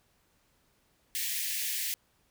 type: high-pass noise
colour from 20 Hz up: white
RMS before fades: -33 dBFS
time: 1.15-1.94 s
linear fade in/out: 0 ms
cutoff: 1700 Hz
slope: 96 dB/octave
effects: pink hiss -70 dBFS RMS until 2.3 s